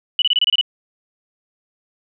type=tone bursts; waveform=sine; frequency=2960 Hz; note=F#7; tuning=in tune; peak=-12 dBFS; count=8; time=0.19-0.612 s; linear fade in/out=2 ms; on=30 ms; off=26 ms; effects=none

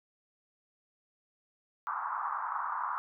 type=band-pass noise; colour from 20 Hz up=white; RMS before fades=-35 dBFS; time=1.87-2.98 s; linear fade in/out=0 ms; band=890 to 1300 Hz; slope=48 dB/octave; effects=none

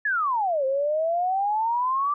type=exponential two-way sweep; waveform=sine; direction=down then up; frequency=1756 to 523.3 to 1181 Hz; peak=-21 dBFS; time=0.05-2.14 s; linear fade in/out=5 ms; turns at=0.65 s; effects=none

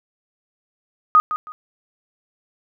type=tone with echo; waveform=sine; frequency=1244.5 Hz; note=D#6; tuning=in tune; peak=-8 dBFS; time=1.15-1.2 s; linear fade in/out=0 ms; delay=160 ms; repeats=2; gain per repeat=-12 dB; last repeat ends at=1.52 s; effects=none

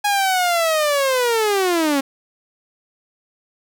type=linear sweep; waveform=sawtooth; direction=down; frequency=830 to 267.3 Hz; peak=-12 dBFS; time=0.04-2.01 s; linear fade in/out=10 ms; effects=none

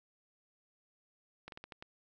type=slowing click train; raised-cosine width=0.3 ms; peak=-30 dBFS; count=6; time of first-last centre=1.48-1.825 s; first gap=42 ms; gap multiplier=1.25; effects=none

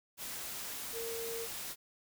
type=tone in noise; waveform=sine; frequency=460 Hz; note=A#4; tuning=23 cents flat; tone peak=-39 dBFS; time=0.92-1.48 s; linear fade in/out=50 ms; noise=white; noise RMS=-42 dBFS; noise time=0.17-1.76 s; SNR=0 dB; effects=none

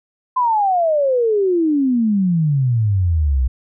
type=exponential sweep; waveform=sine; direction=down; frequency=1033 to 60.6 Hz; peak=-13 dBFS; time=0.36-3.48 s; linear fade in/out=10 ms; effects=none

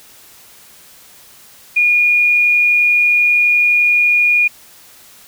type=tone; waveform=sine; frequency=2437 Hz; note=D#7; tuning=37 cents flat; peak=-9 dBFS; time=1.76-4.48 s; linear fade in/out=10 ms; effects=white hiss -43 dBFS RMS until 5.27 s

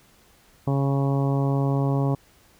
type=harmonic tone; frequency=138.1 Hz; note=C#3; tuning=6 cents flat; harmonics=1 / 2 / 3 / 4 / 5 / 6 / 7 / 8; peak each=-21 / -27 / -31 / -33 / -35 / -37 / -38 / -39 dBFS; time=0.67-2.15 s; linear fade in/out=5 ms; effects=pink hiss -57 dBFS RMS until 2.59 s

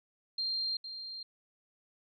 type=tone with echo; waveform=sine; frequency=4186 Hz; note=C8; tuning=in tune; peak=-31 dBFS; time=0.38-0.77 s; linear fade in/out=5 ms; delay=460 ms; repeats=1; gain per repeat=-9 dB; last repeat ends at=1.23 s; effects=none

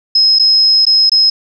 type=tone with dropouts; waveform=sine; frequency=5130 Hz; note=E8; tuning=48 cents flat; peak=-6 dBFS; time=0.15-1.3 s; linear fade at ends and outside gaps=5 ms; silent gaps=0.388-0.395 / 0.853-0.866 / 1.096-1.117 s; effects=none

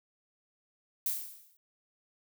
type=noise with exponential decay; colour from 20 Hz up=violet; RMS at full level=-29 dBFS; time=1.06-1.57 s; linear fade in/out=2 ms; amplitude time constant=110 ms; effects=none

